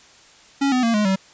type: tone with pitch steps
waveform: square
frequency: 277.3 / 252.8 / 230.5 / 210.2 / 191.6 Hz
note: C#4 / B3 / A#3 / G#3 / G3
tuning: +1 / +41 / -19 / +21 / -39 cents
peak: -17 dBFS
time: 0.61-1.16 s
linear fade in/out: 10 ms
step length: 110 ms
effects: white hiss -49 dBFS RMS until 1.33 s + resampled to 16000 Hz